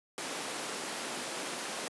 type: high-pass noise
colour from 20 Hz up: pink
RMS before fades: -38 dBFS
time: 0.18-1.88 s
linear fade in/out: 0 ms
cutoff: 280 Hz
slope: 12 dB/octave
effects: high-pass 150 Hz 12 dB/octave + resampled to 24000 Hz